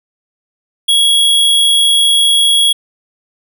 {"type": "tone", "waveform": "square", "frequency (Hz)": 3325, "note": "G#7", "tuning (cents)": 1, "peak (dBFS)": -8, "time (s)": [0.88, 2.73], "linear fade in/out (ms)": 10, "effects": []}